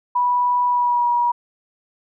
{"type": "tone with pitch glide", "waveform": "sine", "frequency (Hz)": [981, 960.8], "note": ["B5", "B5"], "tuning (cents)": [-12, -48], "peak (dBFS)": -15, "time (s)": [0.15, 1.32], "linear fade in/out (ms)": 10, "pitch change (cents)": -36, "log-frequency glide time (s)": [0.66, 1.07], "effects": []}